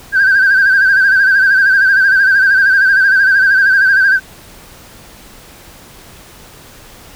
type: tone with vibrato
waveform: sine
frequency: 1568 Hz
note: G6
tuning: in tune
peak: -5 dBFS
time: 0.12-4.2 s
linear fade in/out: 50 ms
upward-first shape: sine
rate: 13 Hz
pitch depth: 68 cents each way
effects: tanh soft clip ceiling -3 dBFS + pink hiss -38 dBFS RMS until 7.15 s